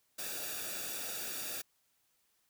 white noise with comb filter, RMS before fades -40 dBFS, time 0.18-1.62 s, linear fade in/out 10 ms, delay 0.96 ms, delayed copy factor -0.7, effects white hiss -75 dBFS RMS until 2.49 s

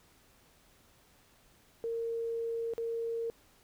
sine tone with dropouts, 460.3 Hz, A#4, 22 cents flat, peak -32 dBFS, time 1.84-3.3 s, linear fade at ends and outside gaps 0 ms, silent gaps 2.736-2.78 s, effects pink hiss -64 dBFS RMS until 3.63 s

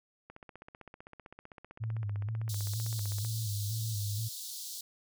click train, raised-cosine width 0.5 ms, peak -33 dBFS, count 47, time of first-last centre 0.3-3.249 s, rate 15.6 Hz
sine tone with vibrato, 106.9 Hz, A2, 49 cents flat, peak -32 dBFS, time 1.8-4.29 s, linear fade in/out 20 ms, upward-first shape square, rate 2.1 Hz, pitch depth 72 cents each way
pink high-pass noise, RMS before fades -42 dBFS, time 2.49-4.81 s, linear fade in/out 5 ms, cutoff 3700 Hz, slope 48 dB/octave
effects none

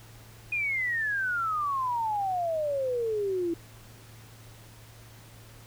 sine exponential sweep, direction down, 2477 to 329.5 Hz, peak -26 dBFS, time 0.52-3.54 s, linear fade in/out 5 ms, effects added 112 Hz sine -50 dBFS peak until 5.66 s + pink hiss -53 dBFS RMS until 5.66 s

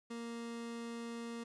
30% pulse tone, 233.2 Hz, A#3, 1 cent sharp, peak -39 dBFS, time 0.1-1.44 s, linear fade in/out 10 ms, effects resampled to 22050 Hz + 12-bit

